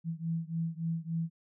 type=beating tone pair; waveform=sine; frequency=163.4 / 166.9 Hz; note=E3 / E3; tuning=-15 / +22 cents; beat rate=3.5 Hz; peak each=-34 / -35 dBFS; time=0.04-1.3 s; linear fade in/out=50 ms; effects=none